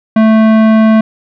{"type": "tone with tanh clipping", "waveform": "sine", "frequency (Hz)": 220, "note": "A3", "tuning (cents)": 0, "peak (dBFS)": -6, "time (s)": [0.16, 1.01], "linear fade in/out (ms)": 5, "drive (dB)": 17, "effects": []}